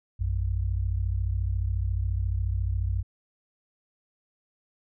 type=tone pair together; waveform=sine; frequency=58.27 / 92.5 Hz; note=A#1 / F#2; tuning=0 / 0 cents; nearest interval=minor sixth; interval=800 cents; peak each=-27 dBFS; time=0.19-3.03 s; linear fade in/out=20 ms; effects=none